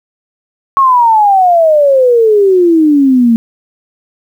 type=exponential sweep; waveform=sine; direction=down; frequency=1108.7 to 224.8 Hz; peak=-4 dBFS; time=0.77-3.36 s; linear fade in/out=0 ms; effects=7-bit